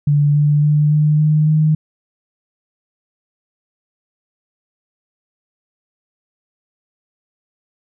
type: tone with pitch steps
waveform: sine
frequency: 145.7 / 147.48 / 149.28 / 151.1 / 152.94 / 154.81 Hz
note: D3 / D3 / D3 / D3 / D#3 / D#3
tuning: -13 / +8 / +29 / +50 / -29 / -8 cents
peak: -10 dBFS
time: 0.07-1.75 s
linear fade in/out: 5 ms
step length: 280 ms
effects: none